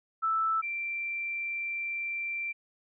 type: tone pair in turn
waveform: sine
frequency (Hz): 1318.5 / 2354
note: E6 / D7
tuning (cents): 0 / +3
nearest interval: minor seventh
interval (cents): 1003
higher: second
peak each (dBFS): -25 / -31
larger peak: first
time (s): 0.22-0.62 / 0.62-2.53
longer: second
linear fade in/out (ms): 20
effects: none

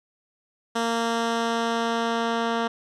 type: tone with low-pass filter sweep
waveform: 10% pulse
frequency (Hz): 230.7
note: A#3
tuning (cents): -18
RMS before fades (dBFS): -25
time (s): 0.75-2.68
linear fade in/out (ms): 10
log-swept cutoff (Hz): 7800 to 3600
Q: 0.76
effects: none

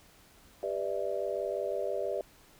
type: chord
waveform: sine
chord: E minor seventh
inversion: first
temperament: just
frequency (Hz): 395.6 / 494.4 / 593.3 / 659.3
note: G4 / B4 / D5 / E5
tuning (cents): +16 / +2 / +18 / 0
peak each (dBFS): -36 / -37 / -34 / -38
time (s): 0.63-2.21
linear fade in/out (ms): 2
effects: pink hiss -59 dBFS RMS until 2.59 s

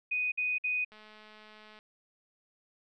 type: tone bursts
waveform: sine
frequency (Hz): 2490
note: D#7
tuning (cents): +1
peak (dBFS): -28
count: 3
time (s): 0.11-0.848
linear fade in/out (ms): 10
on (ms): 210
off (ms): 54
type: click train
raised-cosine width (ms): 0.3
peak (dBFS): -38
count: 187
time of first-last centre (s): 0.92-1.789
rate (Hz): 214
effects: none

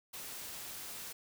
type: noise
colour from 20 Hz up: white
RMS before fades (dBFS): -45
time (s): 0.13-1.13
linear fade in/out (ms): 10
effects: none

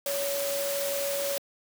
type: tone in noise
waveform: sine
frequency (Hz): 562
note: C#5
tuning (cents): +24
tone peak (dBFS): -29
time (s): 0.06-1.38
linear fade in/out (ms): 2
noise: white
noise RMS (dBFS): -33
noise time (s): 0.06-1.38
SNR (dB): +1
effects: high-pass 200 Hz 12 dB/octave

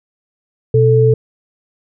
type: tone pair together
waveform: sine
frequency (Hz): 123.47 / 440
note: B2 / A4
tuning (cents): 0 / 0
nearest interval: octave + minor seventh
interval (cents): 2200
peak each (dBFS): -10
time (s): 0.74-1.14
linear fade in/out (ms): 5
effects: none

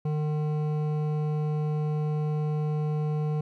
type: tone with hard clipping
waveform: triangle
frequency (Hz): 151.6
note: D#3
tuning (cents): -45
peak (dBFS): -27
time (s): 0.05-3.41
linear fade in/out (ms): 5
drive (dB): 15
effects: none

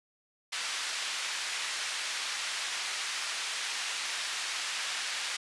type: band-pass noise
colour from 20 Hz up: pink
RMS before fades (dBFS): -35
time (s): 0.52-5.37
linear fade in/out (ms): 10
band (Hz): 1700 to 6800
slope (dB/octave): 12
effects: resampled to 24000 Hz

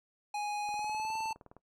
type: tone with pitch glide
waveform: square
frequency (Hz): 830.6 to 885.1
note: G#5 to A5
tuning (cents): 0 to +10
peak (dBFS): -34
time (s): 0.34-1.33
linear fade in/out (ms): 5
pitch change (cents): +110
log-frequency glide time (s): 0.74-1.15
type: click train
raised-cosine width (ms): 1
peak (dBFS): -37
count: 18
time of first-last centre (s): 0.69-1.566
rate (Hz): 19.4
effects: noise-tail reverb RT60 0.1 s tail -20 dB re dry + low-pass 8000 Hz 12 dB/octave

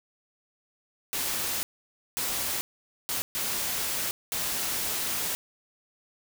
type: noise bursts at uneven times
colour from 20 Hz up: white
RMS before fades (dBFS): -30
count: 5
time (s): 1.13-1.63 / 2.17-2.61 / 3.09-3.22 / 3.35-4.11 / 4.32-5.35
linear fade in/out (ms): 0
effects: none

